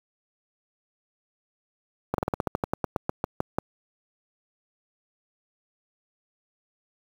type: slowing click train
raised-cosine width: 1 ms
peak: -10 dBFS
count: 16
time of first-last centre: 2.14-3.585 s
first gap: 42 ms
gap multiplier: 1.11
effects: high-pass 60 Hz 12 dB/octave + 7-bit